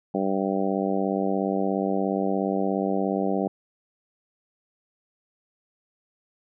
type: harmonic tone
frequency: 97 Hz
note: G2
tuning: 18 cents flat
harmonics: 2 / 3 / 4 / 5 / 6 / 7 / 8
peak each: -27 / -29 / -30 / -31 / -32 / -32 / -33 dBFS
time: 0.14-3.48 s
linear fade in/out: 5 ms
effects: none